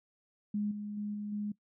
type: tone with level steps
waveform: sine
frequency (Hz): 207.7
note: G#3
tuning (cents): 0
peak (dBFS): -30 / -37 / -34 / -36 / -33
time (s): 0.54-1.52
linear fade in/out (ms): 5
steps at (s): 0.71 / 0.97 / 1.14 / 1.32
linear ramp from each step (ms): 5
effects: noise-tail reverb RT60 0.1 s tail -19 dB re dry